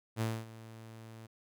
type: tone with ADSR envelope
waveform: sawtooth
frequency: 112.5 Hz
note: A2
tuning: 39 cents sharp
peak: -26 dBFS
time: 0.16-1.27 s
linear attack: 51 ms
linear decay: 240 ms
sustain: -18 dB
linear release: 13 ms
effects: none